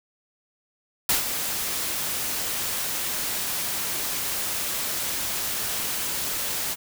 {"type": "noise with ADSR envelope", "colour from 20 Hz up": "white", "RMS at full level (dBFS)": -20, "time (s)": [1.09, 6.76], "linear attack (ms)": 3, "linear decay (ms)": 130, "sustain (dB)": -8, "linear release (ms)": 37, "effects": []}